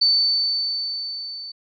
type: tone with level ramp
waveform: sine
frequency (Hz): 4526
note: C#8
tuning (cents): +35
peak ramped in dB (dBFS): -13 to -32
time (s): 0.01-1.52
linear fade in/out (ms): 10
effects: none